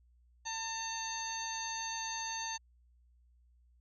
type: harmonic tone with a mistuned harmonic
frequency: 899 Hz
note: A5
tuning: 37 cents sharp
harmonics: 1 / 2 / 3 / 4 / 5 / 7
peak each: -41 / -45 / -48 / -48 / -45 / -41 dBFS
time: 0.45-2.58 s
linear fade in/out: 20 ms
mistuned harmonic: 4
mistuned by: +22 cents
effects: added 60 Hz sine -63 dBFS peak until 3.8 s